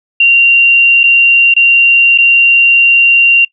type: tone with dropouts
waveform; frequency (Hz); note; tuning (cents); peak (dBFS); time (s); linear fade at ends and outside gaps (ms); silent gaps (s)
sine; 2765; F7; -18; -3; 0.2-3.45; 5; 1.034-1.038 / 1.54-1.564 / 2.178-2.184
effects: noise-tail reverb RT60 0.1 s tail -23 dB re dry